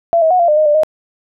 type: tone with pitch steps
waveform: sine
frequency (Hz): 676 / 641 / 731 / 687 / 603 / 617 / 592 / 622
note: E5 / E5 / F#5 / F5 / D5 / D#5 / D5 / D#5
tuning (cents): +43 / -49 / -21 / -29 / +46 / -15 / +14 / -1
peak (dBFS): -8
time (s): 0.13-0.834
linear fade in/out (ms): 0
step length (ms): 88
effects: none